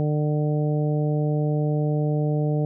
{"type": "harmonic tone", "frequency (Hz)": 150, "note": "D3", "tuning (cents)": 37, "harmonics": [1, 2, 3, 4, 5], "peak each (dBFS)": [-21, -29, -29, -32, -37], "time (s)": [0, 2.65], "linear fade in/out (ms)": 0, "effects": []}